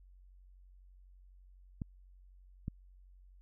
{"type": "clicks", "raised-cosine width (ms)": 5, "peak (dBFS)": -25, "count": 2, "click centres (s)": [1.818, 2.681], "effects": ["added 46 Hz sine -56 dBFS peak until 3.41 s"]}